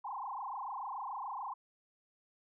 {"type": "tone with frequency modulation", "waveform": "sine", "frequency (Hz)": 932.3, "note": "A#5", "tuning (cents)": 0, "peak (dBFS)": -38, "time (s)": [0.04, 1.54], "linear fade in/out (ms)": 10, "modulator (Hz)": 26.9, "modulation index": 5.5, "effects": []}